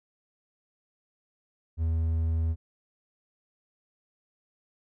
triangle tone, 81.3 Hz, E2, 23 cents flat, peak -22 dBFS, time 1.77-2.56 s, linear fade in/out 50 ms, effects none

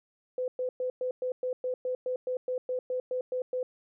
sine tone bursts, 506 Hz, B4, 42 cents sharp, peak -28 dBFS, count 16, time 0.38-3.63 s, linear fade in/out 2 ms, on 100 ms, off 110 ms, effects none

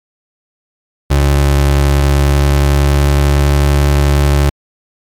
30% pulse tone with pitch glide, 70.4 to 71.38 Hz, C#2 to D2, +27 to -49 cents, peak -5 dBFS, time 1.1-4.5 s, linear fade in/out 10 ms, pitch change +24 cents, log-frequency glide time 2.04-3.69 s, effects MP3 96 kbps

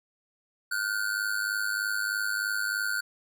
square ring-modulated tone, 1480 Hz, F#6, in tune, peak -25 dBFS, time 0.71-3.01 s, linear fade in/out 10 ms, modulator 51.6 Hz, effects none

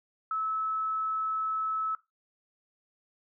sine tone, 1300 Hz, E6, 24 cents flat, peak -28 dBFS, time 0.31-1.95 s, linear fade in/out 2 ms, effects noise-tail reverb RT60 0.2 s tail -17 dB re dry

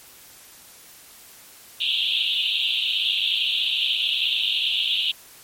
pink band-pass noise, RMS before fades -23 dBFS, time 1.8-5.12 s, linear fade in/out 10 ms, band 2700 to 3800 Hz, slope 96 dB/octave, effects white hiss -47 dBFS RMS until 5.43 s + MP3 64 kbps

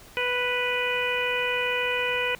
harmonic tone, 493.9 Hz, B4, in tune, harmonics 1 / 2 / 3 / 4 / 5 / 6, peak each -29 / -33 / -32 / -32 / -28 / -33 dBFS, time 0.17-2.35 s, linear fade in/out 0 ms, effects pink hiss -49 dBFS RMS until 2.39 s

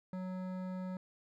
sine tone with hard clipping, 185 Hz, F#3, in tune, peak -40 dBFS, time 0.13-0.97 s, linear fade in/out 2 ms, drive 14 dB, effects none

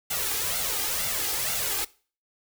white noise with flanger, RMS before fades -28 dBFS, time 0.1-1.85 s, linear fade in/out 10 ms, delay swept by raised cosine 1.4 to 2.5 ms, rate 2.1 Hz, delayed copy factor +0.7, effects noise-tail reverb RT60 0.4 s tail -21 dB re dry

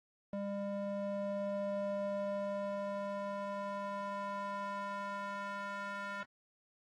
square tone with band-pass filter sweep, 200.4 Hz, G3, 38 cents sharp, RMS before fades -39 dBFS, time 0.33-6.23 s, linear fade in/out 2 ms, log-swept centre 440 to 1400 Hz, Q 2.4, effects AAC 32 kbps

